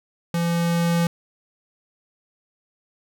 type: tone with level ramp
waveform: square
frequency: 170 Hz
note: F3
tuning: 46 cents flat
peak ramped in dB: -21 to -18 dBFS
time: 0.34-1.07 s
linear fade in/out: 2 ms
effects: none